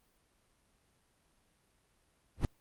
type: noise with exponential growth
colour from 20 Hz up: brown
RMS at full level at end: -24 dBFS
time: 2.36-2.45 s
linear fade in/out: 1 ms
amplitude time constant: 18 ms
effects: pink hiss -72 dBFS RMS until 2.6 s + Opus 32 kbps